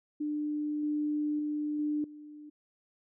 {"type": "tone with level steps", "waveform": "sine", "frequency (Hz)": 298.6, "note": "D4", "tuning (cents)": 29, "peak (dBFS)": [-30, -28, -30, -28, -45], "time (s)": [0.2, 2.5], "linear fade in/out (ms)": 10, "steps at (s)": [0.83, 1.39, 1.79, 2.04], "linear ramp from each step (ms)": 2, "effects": []}